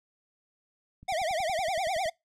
click train, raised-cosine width 5 ms, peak -37 dBFS, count 12, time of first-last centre 1.03-2.058 s, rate 10.7 Hz
square tone with vibrato, 698.5 Hz, F5, in tune, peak -28 dBFS, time 1.08-2.1 s, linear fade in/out 10 ms, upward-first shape triangle, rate 9.9 Hz, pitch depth 250 cents each way
effects noise-tail reverb RT60 0.2 s tail -25 dB re dry + low-pass 9000 Hz 12 dB/octave

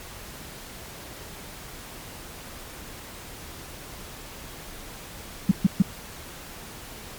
sine tone bursts, 190.8 Hz, G3, 47 cents flat, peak -12 dBFS, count 3, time 5.49-5.822 s, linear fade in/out 5 ms, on 24 ms, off 130 ms, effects pink hiss -41 dBFS RMS until 7.18 s + MP3 96 kbps

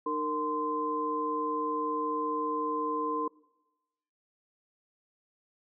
sine tone cluster, 305.1 / 460 / 1036 Hz, D#4 / A#4 / C6, -34 / -23 / -17 cents, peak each -35 / -34 / -31 dBFS, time 0.06-3.28 s, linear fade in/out 5 ms, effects noise-tail reverb RT60 1.0 s tail -22 dB re dry

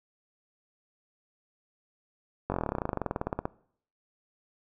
slowing click train, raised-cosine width 1 ms, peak -15 dBFS, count 26, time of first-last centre 2.5-3.455 s, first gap 20 ms, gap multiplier 1.05, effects noise-tail reverb RT60 0.6 s tail -21 dB re dry

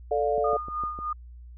sine chord, D minor, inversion second, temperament just, 440.5 / 587.3 / 704.8 Hz, A4 / D5 / F5, +2 / 0 / +16 cents, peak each -26 / -27 / -27 dBFS, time 0.11-0.57 s, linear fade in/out 5 ms
click train, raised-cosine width 2 ms, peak -27 dBFS, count 5, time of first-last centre 0.38-0.989 s, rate 6.57 Hz
sine tone with tremolo, 1222 Hz, D#6, 32 cents flat, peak -26 dBFS, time 0.44-1.13 s, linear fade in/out 5 ms, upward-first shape sine, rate 3.3 Hz, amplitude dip 65%
effects added 60 Hz sine -42 dBFS peak until 1.57 s

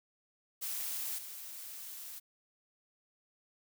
blue noise with level steps, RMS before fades -38 / -46 dBFS, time 0.61-2.2 s, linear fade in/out 20 ms, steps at 1.17 s, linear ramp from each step 20 ms, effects none

